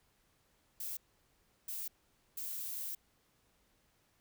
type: noise bursts at uneven times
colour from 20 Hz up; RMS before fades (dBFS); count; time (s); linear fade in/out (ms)
violet; -41; 3; 0.8-0.97 / 1.68-1.88 / 2.37-2.95; 5
effects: pink hiss -73 dBFS RMS until 4.2 s